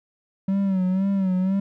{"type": "tone with vibrato", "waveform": "triangle", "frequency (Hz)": 190.5, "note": "G3", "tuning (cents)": -49, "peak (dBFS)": -17, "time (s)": [0.48, 1.6], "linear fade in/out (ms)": 5, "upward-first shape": "sine", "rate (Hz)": 2, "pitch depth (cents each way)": 68, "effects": []}